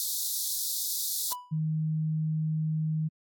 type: high-pass noise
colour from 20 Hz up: white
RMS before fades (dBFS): -30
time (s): 0-1.33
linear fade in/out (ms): 0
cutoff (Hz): 3600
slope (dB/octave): 96
type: tone with exponential decay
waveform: triangle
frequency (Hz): 987.8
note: B5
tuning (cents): 0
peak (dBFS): -28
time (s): 1.32-1.59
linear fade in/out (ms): 0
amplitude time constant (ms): 57
type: tone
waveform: sine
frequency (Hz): 156.6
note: D#3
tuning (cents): +11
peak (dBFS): -26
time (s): 1.51-3.09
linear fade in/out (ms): 20
effects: AAC 64 kbps